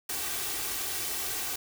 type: noise with comb filter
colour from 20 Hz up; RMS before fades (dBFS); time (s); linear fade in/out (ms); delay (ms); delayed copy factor
white; -33; 0.09-1.56; 5; 2.6; +0.6
effects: none